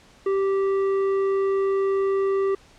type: tone with tanh clipping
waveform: triangle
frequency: 390.1 Hz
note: G4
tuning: 8 cents flat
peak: -21 dBFS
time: 0.26-2.55 s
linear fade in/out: 5 ms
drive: 13 dB
effects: pink hiss -53 dBFS RMS until 2.78 s + low-pass 7000 Hz 12 dB/octave